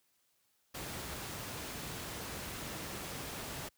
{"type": "noise", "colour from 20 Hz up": "pink", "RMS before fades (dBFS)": -42, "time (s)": [0.74, 3.69], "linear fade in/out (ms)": 10, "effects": ["white hiss -75 dBFS RMS until 3.77 s", "high-pass 60 Hz 12 dB/octave"]}